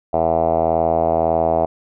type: tone with low-pass filter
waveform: 5% pulse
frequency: 81.8 Hz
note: E2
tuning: 13 cents flat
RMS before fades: -17 dBFS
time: 0.13-1.66 s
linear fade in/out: 10 ms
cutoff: 690 Hz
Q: 5.5
effects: none